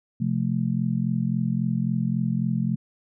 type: chord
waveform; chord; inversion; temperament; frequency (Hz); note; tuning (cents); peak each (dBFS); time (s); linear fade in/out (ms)
sine; F major; second; just; 130.96 / 174.61 / 218.3; C3 / F3 / A3; +2 / 0 / -13; -26; 0.2-2.76; 10
effects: none